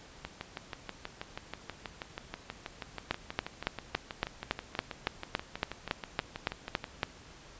two click trains, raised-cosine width 0.3 ms, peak -21 / -12 dBFS, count 42 / 15, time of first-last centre 0.25-6.842 / 3.11-7.032 s, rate 6.22 / 3.57 Hz, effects pink hiss -53 dBFS RMS until 7.59 s + resampled to 16000 Hz

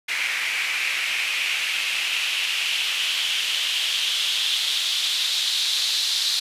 white noise with band-pass filter sweep, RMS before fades -24 dBFS, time 0.08-6.4 s, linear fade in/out 10 ms, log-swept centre 2200 to 4000 Hz, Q 3.9, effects resampled to 32000 Hz

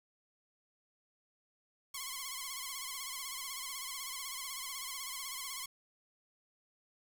5% pulse tone with vibrato, 1063 Hz, C6, 27 cents sharp, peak -28 dBFS, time 1.94-5.66 s, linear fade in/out 5 ms, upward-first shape sine, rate 16 Hz, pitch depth 89 cents each way, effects 9-bit

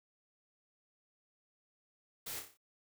white noise with echo, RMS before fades -43 dBFS, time 2.26-2.4 s, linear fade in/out 10 ms, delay 29 ms, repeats 6, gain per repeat -5 dB, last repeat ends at 2.574 s, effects none

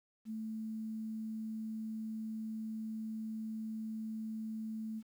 sine tone with quantisation, 220 Hz, A3, in tune, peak -38 dBFS, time 0.25-5.03 s, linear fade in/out 50 ms, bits 11, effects none

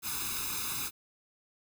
white noise with comb filter, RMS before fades -35 dBFS, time 0.02-0.91 s, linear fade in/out 50 ms, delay 0.79 ms, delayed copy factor +1, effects none

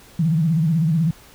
sine tone with vibrato, 161.2 Hz, E3, 38 cents flat, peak -15 dBFS, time 0.19-1.11 s, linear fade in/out 5 ms, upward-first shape sine, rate 16 Hz, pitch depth 130 cents each way, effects pink hiss -47 dBFS RMS until 1.34 s

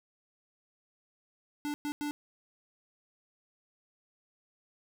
square tone bursts at uneven times, 293.7 Hz, D4, in tune, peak -33 dBFS, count 3, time 1.65-1.74 / 1.85-1.92 / 2.01-2.11 s, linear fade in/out 0 ms, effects none

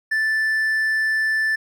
triangle tone, 1760 Hz, A6, in tune, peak -16 dBFS, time 0.11-1.56 s, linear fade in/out 10 ms, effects none

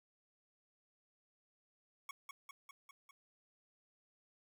25% pulse tone with echo, 1108.7 Hz, C#6, in tune, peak -40 dBFS, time 2.09-2.11 s, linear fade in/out 2 ms, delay 200 ms, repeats 5, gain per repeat -3 dB, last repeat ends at 3.11 s, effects none

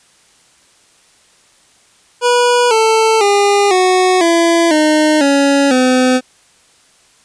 25% pulse tone with pitch steps, 486.9 / 443.9 / 404.7 / 369 / 336.4 / 306.7 / 279.7 / 255 Hz, B4 / A4 / G#4 / F#4 / E4 / D#4 / C#4 / C4, -25 / +15 / -45 / -5 / +35 / -25 / +16 / -44 cents, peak -5 dBFS, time 2.21-6.21 s, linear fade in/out 50 ms, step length 500 ms, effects white hiss -50 dBFS RMS until 7.24 s + resampled to 22050 Hz

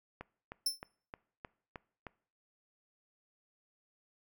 click train, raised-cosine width 0.5 ms, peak -28 dBFS, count 7, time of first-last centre 0.21-2.068 s, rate 3.23 Hz
sawtooth tone with exponential decay, 5330 Hz, E8, 18 cents sharp, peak -24 dBFS, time 0.66-0.8 s, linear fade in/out 5 ms, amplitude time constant 30 ms
effects noise-tail reverb RT60 0.5 s tail -22 dB re dry

